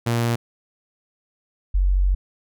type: tone pair in turn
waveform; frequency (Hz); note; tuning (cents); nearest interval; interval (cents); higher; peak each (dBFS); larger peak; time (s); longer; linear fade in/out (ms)
sawtooth / sine; 117.5 / 46.63; A#2 / F#1; +14 / +14; octave + major third; 1600; first; -15; neither; 0.06-0.36 / 1.74-2.15; second; 10
effects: none